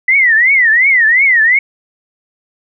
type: tone with vibrato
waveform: sine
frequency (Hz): 1975.5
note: B6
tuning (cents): 0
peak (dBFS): -6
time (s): 0.08-1.59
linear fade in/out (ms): 5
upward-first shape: triangle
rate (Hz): 2.8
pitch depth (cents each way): 240
effects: none